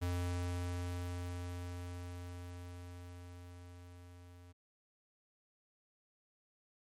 square tone with level ramp, 88.5 Hz, F2, 23 cents sharp, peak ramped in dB -34 to -55 dBFS, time 0.01-4.53 s, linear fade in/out 20 ms, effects MP3 64 kbps

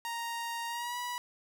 sawtooth tone with pitch glide, 932.3 to 976.4 Hz, A#5 to B5, 0 to -20 cents, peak -31 dBFS, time 0.05-1.18 s, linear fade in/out 0 ms, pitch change +80 cents, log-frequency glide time 0.68-0.97 s, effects none

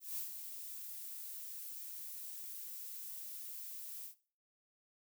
violet noise with ADSR envelope, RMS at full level -40 dBFS, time 0-4.15 s, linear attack 170 ms, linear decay 120 ms, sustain -7 dB, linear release 99 ms, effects noise-tail reverb RT60 0.4 s tail -17 dB re dry

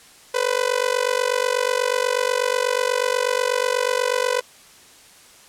sawtooth tone with amplitude modulation, 500 Hz, B4, 21 cents sharp, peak -11 dBFS, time 0.34-4.41 s, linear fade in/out 10 ms, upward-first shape sine, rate 48.2 Hz, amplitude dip 95%, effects white hiss -48 dBFS RMS until 5.48 s + low-pass 10000 Hz 12 dB/octave

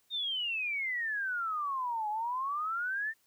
sine exponential two-way sweep, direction down then up, 3714 to 830.6 to 1825 Hz, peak -31 dBFS, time 0.1-3.14 s, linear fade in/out 50 ms, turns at 2.09 s, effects white hiss -71 dBFS RMS until 3.26 s

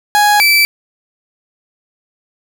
30% pulse tone pair in turn, 830.6 / 2320 Hz, G#5 / D7, 0 / -22 cents, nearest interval octave + tritone, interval 1778 cents, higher second, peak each -5 dBFS, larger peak neither, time 0.15-0.4 / 0.4-0.65 s, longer neither, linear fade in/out 0 ms, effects none

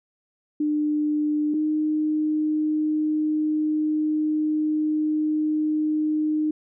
sine tone pair in turn, 300 / 306.8 Hz, D4 / D#4, +37 / -24 cents, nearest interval unison, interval 39 cents, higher second, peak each -20 dBFS, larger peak neither, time 0.6-1.54 / 1.54-6.51 s, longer second, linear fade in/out 5 ms, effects none

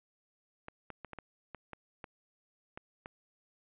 clicks, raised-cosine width 0.5 ms, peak -28 dBFS, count 10, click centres 0.684 / 0.903 / 1.047 / 1.133 / 1.187 / 1.547 / 1.733 / 2.042 / 2.775 / 3.059 s, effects resampled to 8000 Hz

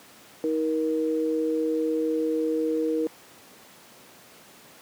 sine tone pair together, 316.6 / 472.8 Hz, D#4 / A#4, +30 / +24 cents, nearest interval perfect fifth, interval 694 cents, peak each -25 dBFS, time 0.44-3.07 s, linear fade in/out 0 ms, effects pink hiss -50 dBFS RMS until 4.81 s + high-pass 200 Hz 12 dB/octave

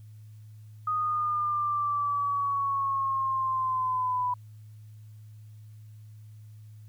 sine linear sweep, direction down, 1244.5 to 987.8 Hz, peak -25 dBFS, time 0.87-4.34 s, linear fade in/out 5 ms, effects added 107 Hz sine -45 dBFS peak until 6.88 s + white hiss -69 dBFS RMS until 6.88 s

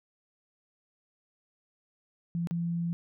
sine tone with dropouts, 170 Hz, F3, 46 cents flat, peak -28 dBFS, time 2.35-2.93 s, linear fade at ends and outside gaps 0 ms, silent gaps 2.472-2.51 s, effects none

